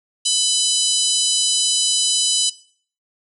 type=harmonic tone; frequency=998 Hz; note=B5; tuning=18 cents sharp; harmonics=3 / 4 / 5 / 6 / 7 / 8 / 9 / 10; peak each=-22 / -23 / -24 / -25 / -25 / -26 / -27 / -27 dBFS; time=0.25-2.5 s; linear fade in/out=10 ms; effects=noise-tail reverb RT60 0.5 s tail -18 dB re dry